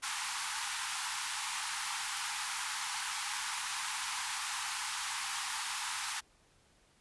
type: high-pass noise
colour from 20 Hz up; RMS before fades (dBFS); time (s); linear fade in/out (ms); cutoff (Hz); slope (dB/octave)
pink; -37; 0.02-6.21; 20; 810; 96
effects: pink hiss -67 dBFS RMS until 7 s + resampled to 24000 Hz